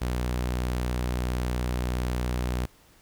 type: tone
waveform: sawtooth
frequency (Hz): 61.5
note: B1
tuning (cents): -7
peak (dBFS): -22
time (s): 0.01-2.66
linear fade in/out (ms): 10
effects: pink hiss -58 dBFS RMS until 3.01 s